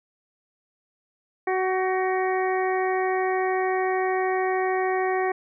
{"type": "harmonic tone with a mistuned harmonic", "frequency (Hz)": 373.9, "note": "F#4", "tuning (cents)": 18, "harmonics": [1, 2, 3, 4, 5, 6], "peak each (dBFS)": [-24, -26, -33, -40, -31, -37], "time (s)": [1.47, 5.32], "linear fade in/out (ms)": 5, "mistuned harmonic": 4, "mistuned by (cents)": 37, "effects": []}